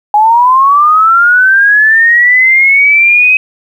sine linear sweep, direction up, 826 to 2542 Hz, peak -3 dBFS, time 0.14-3.37 s, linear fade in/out 2 ms, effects 7-bit

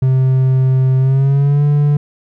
triangle tone with pitch glide, 130.81 to 145.98 Hz, C3 to D3, 0 to -10 cents, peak -7 dBFS, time 0.02-1.97 s, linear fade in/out 5 ms, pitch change +190 cents, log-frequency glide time 0.98-1.64 s, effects none

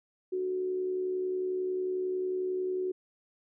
sine tone with amplitude modulation, 370 Hz, F#4, in tune, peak -27 dBFS, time 0.32-2.92 s, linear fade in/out 10 ms, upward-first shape sine, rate 71.1 Hz, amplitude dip 40%, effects none

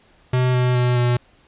square tone with pitch steps, 126.7 / 125.17 / 123.66 / 122.17 Hz, B2 / B2 / B2 / B2, +45 / +24 / +3 / -18 cents, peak -16 dBFS, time 0.33-1.17 s, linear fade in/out 5 ms, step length 210 ms, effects pink hiss -55 dBFS RMS until 1.47 s + resampled to 8000 Hz

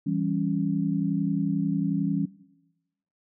sine chord, C# diminished, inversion first, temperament equal, 164.81 / 196 / 277.2 Hz, E3 / G3 / C#4, 0 / 0 / 0 cents, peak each -28 dBFS, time 0.06-2.26 s, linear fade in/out 10 ms, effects noise-tail reverb RT60 1.0 s tail -19 dB re dry

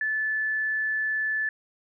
sine tone, 1741 Hz, A6, 19 cents flat, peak -24 dBFS, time 0.01-1.49 s, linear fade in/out 2 ms, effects none

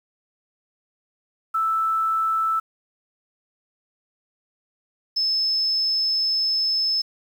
sine tone pair in turn, 1318.5 / 5229 Hz, E6 / E8, 0 / -15 cents, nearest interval 2 octaves, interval 2385 cents, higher second, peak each -19 / -19 dBFS, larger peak neither, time 1.54-2.6 / 5.16-7.02 s, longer second, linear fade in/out 10 ms, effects 8-bit

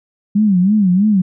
sine tone with vibrato, 196 Hz, G3, in tune, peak -9 dBFS, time 0.35-1.22 s, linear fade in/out 10 ms, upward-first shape sine, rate 3.1 Hz, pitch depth 170 cents each way, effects none

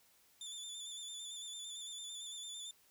25% pulse tone with vibrato, 3520 Hz, A7, in tune, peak -40 dBFS, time 0.41-2.71 s, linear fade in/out 2 ms, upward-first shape square, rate 8.9 Hz, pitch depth 32 cents each way, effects white hiss -69 dBFS RMS until 2.9 s

